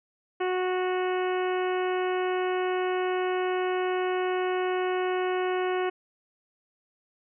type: harmonic tone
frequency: 367.5 Hz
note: F#4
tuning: 12 cents flat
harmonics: 1 / 2 / 3 / 4 / 5 / 6 / 7 / 8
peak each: -26 / -32 / -36 / -38 / -40 / -42 / -43 / -44 dBFS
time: 0.4-5.9 s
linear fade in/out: 10 ms
effects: none